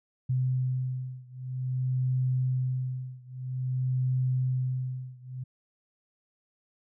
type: beating tone pair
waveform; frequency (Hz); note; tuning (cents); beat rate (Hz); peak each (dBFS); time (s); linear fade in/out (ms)
sine; 128.1 / 128.61; C3 / C3; -36 / -29; 0.51; -29 / -30; 0.29-5.44; 10
effects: none